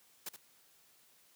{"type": "noise with echo", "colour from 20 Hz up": "white", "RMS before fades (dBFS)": -41, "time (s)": [0.26, 0.29], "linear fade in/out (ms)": 5, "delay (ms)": 73, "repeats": 1, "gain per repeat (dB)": -9, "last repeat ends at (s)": 0.363, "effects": ["white hiss -66 dBFS RMS until 1.35 s", "high-pass 80 Hz 12 dB/octave"]}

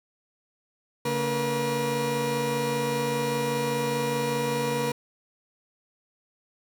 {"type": "tone cluster", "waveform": "30% pulse", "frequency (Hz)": [141.8, 228.1, 481.2], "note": ["C#3", "A#3", "B4"], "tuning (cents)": [40, -37, -45], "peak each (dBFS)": [-29, -30, -24], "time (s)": [1.05, 4.92], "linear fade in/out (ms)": 5, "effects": []}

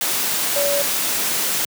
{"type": "tone in noise", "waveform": "sine", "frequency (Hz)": 570, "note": "C#5", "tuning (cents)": 48, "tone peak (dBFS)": -19, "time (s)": [0.56, 0.82], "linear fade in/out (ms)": 2, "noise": "white", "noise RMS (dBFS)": -21, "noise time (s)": [0.01, 1.65], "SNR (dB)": -1, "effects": ["high-pass 150 Hz 12 dB/octave"]}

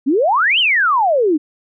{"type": "exponential two-way sweep", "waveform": "sine", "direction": "up then down", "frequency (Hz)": [246.9, 3200, 285.3], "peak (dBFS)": -11, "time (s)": [0.06, 1.38], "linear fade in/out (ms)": 20, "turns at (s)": 0.59, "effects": []}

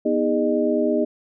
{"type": "tone cluster", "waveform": "sine", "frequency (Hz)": [245.7, 315.1, 409.4, 611], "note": ["B3", "D#4", "G#4", "D#5"], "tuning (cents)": [-9, 22, -25, -32], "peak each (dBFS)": -23, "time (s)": [0.05, 1.05], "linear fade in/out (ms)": 10, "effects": []}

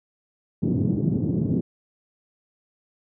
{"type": "band-pass noise", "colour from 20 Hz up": "pink", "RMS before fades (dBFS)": -23, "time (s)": [0.62, 1.61], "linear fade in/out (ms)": 10, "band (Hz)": [120, 320], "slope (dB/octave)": 24, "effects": []}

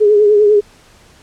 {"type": "tone with vibrato", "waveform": "sine", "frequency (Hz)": 417.8, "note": "G#4", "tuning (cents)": 10, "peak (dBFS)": -6, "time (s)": [0, 0.61], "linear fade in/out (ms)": 20, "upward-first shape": "triangle", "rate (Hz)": 10, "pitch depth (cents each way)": 57, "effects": ["pink hiss -46 dBFS RMS until 1.22 s", "low-pass 9000 Hz 12 dB/octave"]}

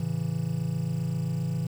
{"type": "chord", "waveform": "triangle", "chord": "A major", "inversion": "none", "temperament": "equal with one note detuned", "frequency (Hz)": [110, 137.24, 164.81], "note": ["A2", "C#3", "E3"], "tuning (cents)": [0, -17, 0], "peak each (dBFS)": [-32, -29, -27], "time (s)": [0, 1.67], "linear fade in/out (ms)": 5, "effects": ["8-bit"]}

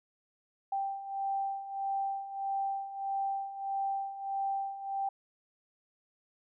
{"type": "beating tone pair", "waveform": "sine", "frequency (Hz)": [784, 785.6], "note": ["G5", "G5"], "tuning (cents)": [0, 4], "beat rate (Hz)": 1.6, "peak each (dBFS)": [-38, -33], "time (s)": [0.72, 5.09], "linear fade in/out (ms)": 5, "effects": []}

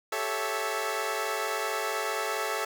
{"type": "chord", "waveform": "15% pulse", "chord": "A dominant seventh", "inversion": "third", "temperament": "equal with one note detuned", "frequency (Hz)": [392, 436.5, 554.4, 659.3], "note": ["G4", "A4", "C#5", "E5"], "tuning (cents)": [0, -14, 0, 0], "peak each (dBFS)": [-31, -26, -29, -28], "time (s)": [0.12, 2.65], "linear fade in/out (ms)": 5, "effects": []}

